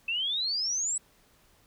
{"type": "exponential sweep", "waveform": "sine", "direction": "up", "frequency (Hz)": [2622, 8010], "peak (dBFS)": -27, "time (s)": [0.08, 0.98], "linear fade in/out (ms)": 5, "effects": ["pink hiss -63 dBFS RMS until 1.66 s"]}